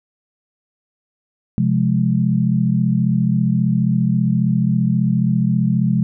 sine chord, F minor, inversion second, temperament just, 130.96 / 174.61 / 209.5 Hz, C3 / F3 / Ab3, +2 / 0 / +15 cents, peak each -18 dBFS, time 1.58-6.03 s, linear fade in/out 0 ms, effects none

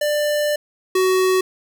square tone pair in turn, 593 / 373.6 Hz, D5 / F#4, +17 / +17 cents, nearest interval minor sixth, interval 800 cents, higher first, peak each -18 / -15 dBFS, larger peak second, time 0.01-0.56 / 0.95-1.41 s, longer first, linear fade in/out 5 ms, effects none

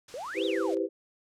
white noise, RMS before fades -47 dBFS, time 0.08-0.75 s, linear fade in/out 5 ms
sine exponential two-way sweep, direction up then down, 456.1 to 3951 to 456.1 Hz, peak -35 dBFS, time 0.14-0.77 s, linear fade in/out 0 ms, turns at 0.45 s
sine chord, C major seventh, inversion first, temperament equal with one note detuned, 329.6 / 392 / 493.9 / 519.3 Hz, E4 / G4 / B4 / C5, 0 / 0 / 0 / -13 cents, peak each -31 / -30 / -33 / -35 dBFS, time 0.34-0.89 s, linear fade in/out 50 ms
effects low-pass 7000 Hz 12 dB/octave

